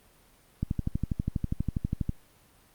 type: click train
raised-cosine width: 5 ms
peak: -15 dBFS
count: 19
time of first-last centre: 0.63-2.093 s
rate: 12.3 Hz
effects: pink hiss -60 dBFS RMS until 2.74 s + Opus 32 kbps